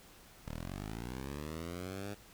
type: linear sweep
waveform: 10% pulse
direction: up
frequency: 35.93 to 103.83 Hz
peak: -32 dBFS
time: 0.45-2.15 s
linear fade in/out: 20 ms
effects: pink hiss -58 dBFS RMS until 2.33 s